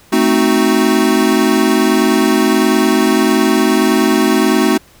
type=chord; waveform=square; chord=A diminished seventh; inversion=none; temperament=equal; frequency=220 / 261.6 / 311.1 / 370 Hz; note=A3 / C4 / Eb4 / Gb4; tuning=0 / 0 / 0 / 0 cents; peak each=-16 dBFS; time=0.12-4.78 s; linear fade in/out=10 ms; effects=pink hiss -46 dBFS RMS until 5 s